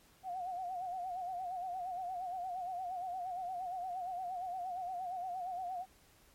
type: tone with vibrato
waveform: sine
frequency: 729 Hz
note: F#5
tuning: 26 cents flat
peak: -37 dBFS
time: 0.23-5.86 s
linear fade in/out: 50 ms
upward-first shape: sine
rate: 8.6 Hz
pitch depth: 78 cents each way
effects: pink hiss -65 dBFS RMS until 6.34 s + MP3 64 kbps